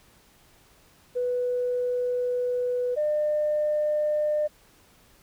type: tone pair in turn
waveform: sine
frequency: 493.9 / 601.9 Hz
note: B4 / D5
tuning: 0 / +42 cents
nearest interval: minor third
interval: 342 cents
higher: second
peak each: -23 / -21 dBFS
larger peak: second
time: 1.15-2.96 / 2.96-4.48 s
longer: first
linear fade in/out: 20 ms
effects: tanh soft clip ceiling -17 dBFS + pink hiss -58 dBFS RMS until 5.22 s